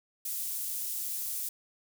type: high-pass noise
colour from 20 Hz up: pink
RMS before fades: -35 dBFS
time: 0.25-1.49 s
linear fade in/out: 5 ms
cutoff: 11000 Hz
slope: 12 dB/octave
effects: none